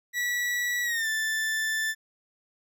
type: tone with pitch glide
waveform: 40% pulse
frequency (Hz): 1944 to 1762.2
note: B6 to A6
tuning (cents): -28 to +2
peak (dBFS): -25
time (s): 0.13-1.95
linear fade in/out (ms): 50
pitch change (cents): -170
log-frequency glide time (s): 0.83-1.08
effects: none